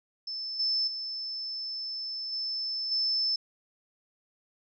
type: tone with level steps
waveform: sine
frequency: 5270 Hz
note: E8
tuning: 1 cent flat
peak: -33 / -25 / -33 / -30 / -25 dBFS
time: 0.27-3.36 s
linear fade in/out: 5 ms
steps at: 0.59 / 0.87 / 2.32 / 2.91 s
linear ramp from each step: 10 ms
effects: none